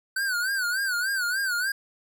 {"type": "tone with vibrato", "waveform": "square", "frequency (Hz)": 1511, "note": "F#6", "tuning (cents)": 36, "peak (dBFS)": -25, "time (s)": [0.16, 1.72], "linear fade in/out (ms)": 5, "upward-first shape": "sine", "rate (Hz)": 3.4, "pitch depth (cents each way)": 120, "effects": []}